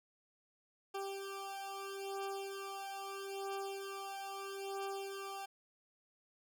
20% pulse beating tone pair, 392 / 392.77 Hz, G4 / G4, 0 / +3 cents, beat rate 0.77 Hz, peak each -39 / -40 dBFS, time 0.94-5.46 s, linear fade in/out 10 ms, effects none

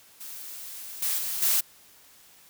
blue noise with level steps, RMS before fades -40 / -27 / -31 / -23 dBFS, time 0.2-1.61 s, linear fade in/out 10 ms, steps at 1.02 / 1.18 / 1.42 s, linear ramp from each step 5 ms, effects white hiss -55 dBFS RMS until 2.49 s

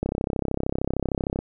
click train, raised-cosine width 2 ms, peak -11 dBFS, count 46, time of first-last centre 0.03-1.39 s, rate 33.1 Hz, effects none

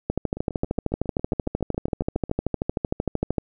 two click trains, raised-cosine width 2 ms, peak -9 / -20 dBFS, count 44 / 15, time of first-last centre 0.1-3.382 / 0.37-2.296 s, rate 13.1 / 7.27 Hz, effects none

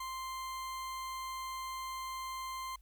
40% pulse tone, 1046.5 Hz, C6, in tune, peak -38 dBFS, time 0-2.76 s, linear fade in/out 5 ms, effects added 50 Hz sine -57 dBFS peak until 2.81 s + white hiss -75 dBFS RMS until 2.81 s

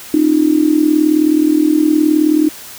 sine tone with amplitude modulation, 306.3 Hz, D#4, 27 cents flat, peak -5 dBFS, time 0.14-2.49 s, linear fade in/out 2 ms, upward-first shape sine, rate 39.1 Hz, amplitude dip 80%, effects white hiss -33 dBFS RMS until 2.78 s

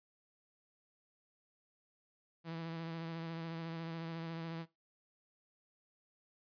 sawtooth tone with vibrato, 164.81 Hz, E3, in tune, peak -37 dBFS, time 2.44-4.66 s, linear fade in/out 50 ms, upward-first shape sine, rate 14 Hz, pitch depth 24 cents each way, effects noise-tail reverb RT60 0.2 s tail -17 dB re dry + resampled to 11025 Hz

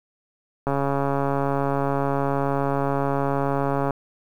click train, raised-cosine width 1 ms, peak -10 dBFS, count 451, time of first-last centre 0.67-3.907 s, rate 139 Hz, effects 8-bit

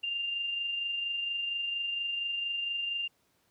sine tone with amplitude modulation, 2794 Hz, F7, in tune, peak -29 dBFS, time 0.03-3.08 s, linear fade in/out 10 ms, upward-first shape sine, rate 24.3 Hz, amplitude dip 35%, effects pink hiss -71 dBFS RMS until 3.5 s + high-pass 100 Hz 12 dB/octave

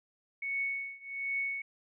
sine tone with tremolo, 2217 Hz, C#7, in tune, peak -29 dBFS, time 0.42-1.62 s, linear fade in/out 5 ms, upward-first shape triangle, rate 1.3 Hz, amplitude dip 95%, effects none

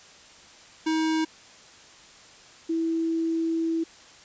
square / sine tone pair in turn, 317.8 / 327.9 Hz, D#4 / E4, +37 / -9 cents, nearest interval minor second, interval 54 cents, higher second, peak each -23 dBFS, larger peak neither, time 0.86-1.25 / 2.69-3.84 s, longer second, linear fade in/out 10 ms, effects white hiss -50 dBFS RMS until 4.24 s + resampled to 16000 Hz

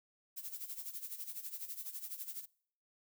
violet noise with tremolo, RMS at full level -42 dBFS, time 0.36-2.46 s, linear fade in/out 20 ms, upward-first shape sine, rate 12 Hz, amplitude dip 75%, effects noise-tail reverb RT60 0.6 s tail -24 dB re dry

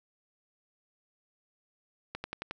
click train, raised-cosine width 0.3 ms, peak -20 dBFS, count 5, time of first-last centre 2.15-2.51 s, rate 11.1 Hz, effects none

